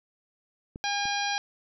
clicks, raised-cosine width 3 ms, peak -25 / -31 dBFS, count 2, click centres 0.759 / 1.055 s
harmonic tone, 810 Hz, G#5, 43 cents flat, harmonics 1 / 2 / 3 / 4 / 5 / 6 / 7, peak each -30 / -33 / -35 / -36 / -37 / -38 / -38 dBFS, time 0.84-1.38 s, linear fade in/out 0 ms
effects none

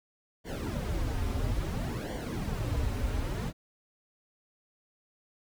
brown noise with flanger, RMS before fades -32 dBFS, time 0.44-3.53 s, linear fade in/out 50 ms, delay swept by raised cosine 0.77 to 6.27 ms, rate 0.59 Hz, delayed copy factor -0.8, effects none

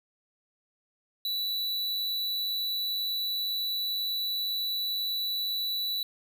square tone, 3951 Hz, B7, in tune, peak -29 dBFS, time 1.25-6.03 s, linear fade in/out 2 ms, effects none

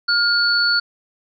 sine tone pair together, 1417 / 4442 Hz, F6 / C#8, +25 / +3 cents, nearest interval octave + minor sixth, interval 1978 cents, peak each -17 dBFS, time 0.08-0.8 s, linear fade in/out 10 ms, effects none

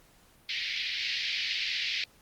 pink band-pass noise, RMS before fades -32 dBFS, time 0.49-2.04 s, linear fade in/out 2 ms, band 2000 to 4900 Hz, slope 48 dB/octave, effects pink hiss -61 dBFS RMS until 2.21 s + Opus 48 kbps

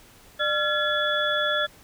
sine tone cluster, 599 / 1375 / 1702 / 3416 Hz, D5 / F6 / G#6 / G#7, +34 / -27 / +42 / +48 cents, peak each -27 dBFS, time 0.39-1.67 s, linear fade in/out 20 ms, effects pink hiss -52 dBFS RMS until 1.83 s

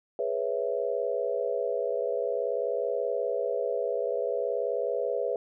sine chord, C# minor seventh, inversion second, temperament equal, 415.3 / 493.9 / 554.4 / 659.3 Hz, G#4 / B4 / C#5 / E5, 0 / 0 / 0 / 0 cents, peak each -33 / -30 / -32 / -34 dBFS, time 0.19-5.36 s, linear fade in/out 2 ms, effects none

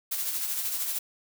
blue noise with tremolo, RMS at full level -29 dBFS, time 0.11-0.99 s, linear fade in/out 10 ms, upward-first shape sine, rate 13 Hz, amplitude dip 40%, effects none

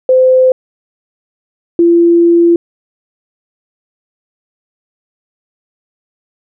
sine tone pair in turn, 515 / 340.9 Hz, C5 / F4, -28 / -42 cents, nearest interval perfect fifth, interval 714 cents, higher first, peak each -4 dBFS, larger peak neither, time 0.09-0.52 / 1.79-2.56 s, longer second, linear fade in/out 2 ms, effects none

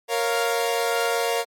sawtooth chord, Bb minor, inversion none, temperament equal, 466.2 / 554.4 / 698.5 Hz, Bb4 / Db5 / F5, 0 / 0 / 0 cents, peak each -20 / -24 / -22 dBFS, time 0.08-1.45 s, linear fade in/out 50 ms, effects MP3 64 kbps

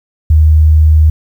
sine tone, 77.6 Hz, D#2, 4 cents flat, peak -3 dBFS, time 0.3-1.1 s, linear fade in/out 5 ms, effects 7-bit

